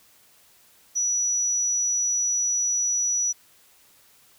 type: tone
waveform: sine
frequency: 5880 Hz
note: F#8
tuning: 12 cents flat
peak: -21 dBFS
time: 0.95-3.33 s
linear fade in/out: 20 ms
effects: white hiss -57 dBFS RMS until 4.38 s